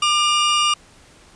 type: tone pair together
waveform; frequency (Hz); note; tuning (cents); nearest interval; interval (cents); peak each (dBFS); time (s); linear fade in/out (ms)
40% pulse; 1198 / 2844; D6 / F7; +34 / +31; octave + minor third; 1497; -17; 0.02-0.74; 5
effects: pink hiss -49 dBFS RMS until 1.35 s + resampled to 22050 Hz